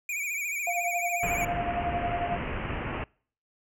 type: tone with vibrato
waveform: square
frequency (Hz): 2349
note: D7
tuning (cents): 0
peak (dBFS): -30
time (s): 0.09-1.45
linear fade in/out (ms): 2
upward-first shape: sine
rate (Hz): 14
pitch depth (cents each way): 87
type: tone with tremolo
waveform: sine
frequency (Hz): 698.5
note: F5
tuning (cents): 0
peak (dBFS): -25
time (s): 0.67-2.38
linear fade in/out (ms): 2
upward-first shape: triangle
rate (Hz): 11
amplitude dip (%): 75
type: low-pass noise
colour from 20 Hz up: pink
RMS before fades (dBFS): -33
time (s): 1.23-3.04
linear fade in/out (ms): 2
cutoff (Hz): 2900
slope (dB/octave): 96
effects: noise-tail reverb RT60 0.5 s tail -26 dB re dry